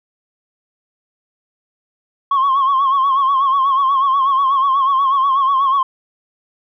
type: tone with vibrato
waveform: sine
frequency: 1086 Hz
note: C#6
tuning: 36 cents flat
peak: -10 dBFS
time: 2.31-5.83 s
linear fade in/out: 5 ms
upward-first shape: sine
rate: 8.2 Hz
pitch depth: 69 cents each way
effects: tanh soft clip ceiling -9 dBFS